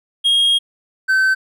triangle tone pair in turn, 3258 / 1537.6 Hz, G#7 / G6, -34 / -34 cents, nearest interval octave + minor second, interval 1300 cents, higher first, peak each -10 dBFS, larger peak neither, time 0.24-0.59 / 1.08-1.35 s, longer first, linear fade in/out 20 ms, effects none

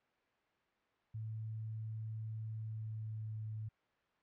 sine tone with pitch glide, 110 to 108.74 Hz, A2 to A2, 0 to -20 cents, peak -40 dBFS, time 1.14-3.69 s, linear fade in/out 10 ms, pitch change -20 cents, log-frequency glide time 2.55-3.45 s, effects white hiss -75 dBFS RMS until 4.22 s + low-pass 2000 Hz 12 dB/octave

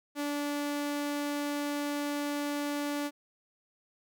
sawtooth tone, 290 Hz, D4, 22 cents flat, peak -27 dBFS, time 0.15-3.11 s, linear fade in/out 50 ms, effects none

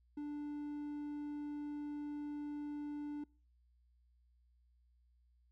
triangle tone, 293.7 Hz, D4, in tune, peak -38 dBFS, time 0.17-3.24 s, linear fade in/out 5 ms, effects noise-tail reverb RT60 0.4 s tail -25 dB re dry + added 60 Hz sine -68 dBFS peak until 5.51 s

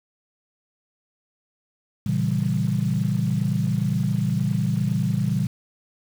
sine chord, A# diminished seventh, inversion none, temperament equal with one note detuned, 116.54 / 138.59 / 165.86 / 196 Hz, A#2 / C#3 / E3 / G3, 0 / 0 / +11 / 0 cents, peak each -25 dBFS, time 2.06-5.47 s, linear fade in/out 5 ms, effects tanh soft clip ceiling -10 dBFS + 7-bit

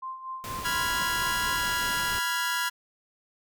sine tone with tremolo, 1046.5 Hz, C6, in tune, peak -32 dBFS, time 0.02-1.57 s, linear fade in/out 10 ms, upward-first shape sine, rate 4.2 Hz, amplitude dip 65%
pink noise, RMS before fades -38 dBFS, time 0.44-2.19 s, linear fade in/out 0 ms
sawtooth chord, F diminished, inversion second, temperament equal, 987.8 / 1396.9 / 1661.2 Hz, Cb6 / F6 / Ab6, 0 / 0 / 0 cents, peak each -27 dBFS, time 0.64-2.7 s, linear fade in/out 20 ms
effects none

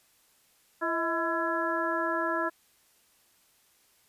harmonic tone with a mistuned harmonic, 335.8 Hz, E4, 32 cents sharp, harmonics 1 / 2 / 3 / 4 / 5, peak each -33 / -33 / -33 / -33 / -33 dBFS, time 0.81-2.5 s, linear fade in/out 20 ms, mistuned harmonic 2, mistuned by -73 cents, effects white hiss -65 dBFS RMS until 4.08 s + resampled to 32000 Hz

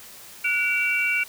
sine tone cluster, 1463 / 2310 / 2739 Hz, F#6 / D7 / F7, -20 / -29 / -34 cents, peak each -28 / -22 / -26 dBFS, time 0.44-1.24 s, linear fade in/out 10 ms, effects white hiss -44 dBFS RMS until 1.28 s

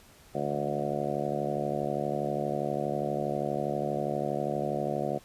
harmonic tone with a mistuned harmonic, 72.4 Hz, D2, 24 cents flat, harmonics 2 / 3 / 4 / 5 / 6 / 7 / 8 / 9 / 10, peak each -37 / -37 / -40 / -36 / -41 / -37 / -35 / -36 / -36 dBFS, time 0.34-5.19 s, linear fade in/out 20 ms, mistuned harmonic 2, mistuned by +15 cents, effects pink hiss -56 dBFS RMS until 5.24 s + resampled to 32000 Hz

